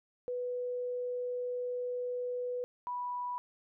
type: tone pair in turn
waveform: sine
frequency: 493.9 / 982.7 Hz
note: B4 / B5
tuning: 0 / -9 cents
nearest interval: octave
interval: 1191 cents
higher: second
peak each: -33 / -34 dBFS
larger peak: first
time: 0.28-2.64 / 2.87-3.38 s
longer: first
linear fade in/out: 0 ms
effects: none